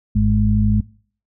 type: harmonic tone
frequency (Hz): 52.4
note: G#1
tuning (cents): +16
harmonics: 1 / 2 / 4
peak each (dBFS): -17 / -17 / -17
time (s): 0.15-0.81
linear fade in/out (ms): 10
effects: noise-tail reverb RT60 0.5 s tail -23 dB re dry